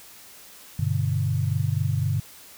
sine chord, G major, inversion none, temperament equal with one note detuned, 99.02 / 123.47 / 146.83 Hz, G2 / B2 / D3, +18 / 0 / 0 cents, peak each -25 / -26 / -26 dBFS, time 0.79-2.2 s, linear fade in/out 5 ms, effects white hiss -47 dBFS RMS until 2.57 s

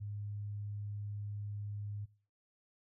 sine tone, 103 Hz, G#2, 14 cents flat, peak -39 dBFS, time 0-2.06 s, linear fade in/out 20 ms, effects noise-tail reverb RT60 0.4 s tail -20 dB re dry

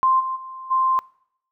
sine tone with level steps, 1046.5 Hz, C6, in tune, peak -14 / -23 / -33 / -16 dBFS, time 0.03-0.99 s, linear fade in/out 0 ms, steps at 0.19 / 0.35 / 0.7 s, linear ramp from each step 20 ms, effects noise-tail reverb RT60 0.7 s tail -24 dB re dry

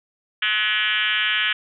sine tone with frequency modulation, 2338 Hz, D7, 8 cents flat, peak -18 dBFS, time 0.42-1.53 s, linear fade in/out 5 ms, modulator 212 Hz, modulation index 4.3, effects none

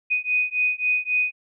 sine beating tone pair, 2489 / 2492.7 Hz, D#7 / D#7, 0 / +3 cents, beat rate 3.7 Hz, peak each -23 dBFS, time 0.1-1.32 s, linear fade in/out 20 ms, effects none

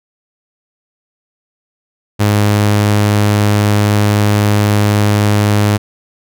sawtooth tone, 103.83 Hz, G#2, in tune, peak -5 dBFS, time 2.19-5.78 s, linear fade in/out 20 ms, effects none

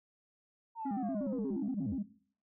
sine linear sweep, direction down, 932.3 to 49.19 Hz, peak -37 dBFS, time 0.75-1.97 s, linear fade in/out 50 ms
sine tone with vibrato, 234.9 Hz, A#3, 13 cents sharp, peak -32 dBFS, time 0.85-2.03 s, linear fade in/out 10 ms, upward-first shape square, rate 8.4 Hz, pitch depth 230 cents each way
effects noise-tail reverb RT60 0.5 s tail -17 dB re dry + tanh soft clip ceiling -28 dBFS

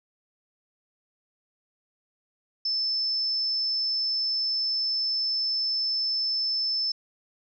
sine tone, 5270 Hz, E8, 1 cent flat, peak -24 dBFS, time 2.65-6.92 s, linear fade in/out 5 ms, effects none

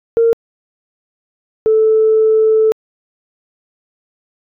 sine tone pair in turn, 460 / 438.4 Hz, A#4 / A4, -23 / -6 cents, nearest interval minor second, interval 83 cents, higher first, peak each -7 dBFS, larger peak neither, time 0.17-0.33 / 1.66-2.72 s, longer second, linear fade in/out 0 ms, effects tanh soft clip ceiling -3 dBFS

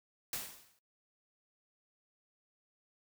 white noise with exponential decay, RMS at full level -36 dBFS, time 0.33-0.79 s, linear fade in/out 2 ms, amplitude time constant 100 ms, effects noise-tail reverb RT60 0.1 s tail -19 dB re dry

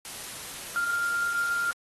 sine tone in noise, 1396.9 Hz, F6, in tune, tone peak -25 dBFS, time 0.76-1.71 s, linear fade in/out 0 ms, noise white, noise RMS -39 dBFS, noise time 0.05-1.73 s, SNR +11 dB, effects AAC 32 kbps

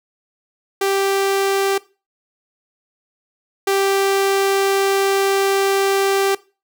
sawtooth tone pair in turn, 392 / 392 Hz, G4 / G4, 0 / 0 cents, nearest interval unison, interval 0 cents, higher neither, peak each -12 / -11 dBFS, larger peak second, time 0.81-1.78 / 3.67-6.35 s, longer second, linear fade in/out 5 ms, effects noise-tail reverb RT60 0.3 s tail -19 dB re dry

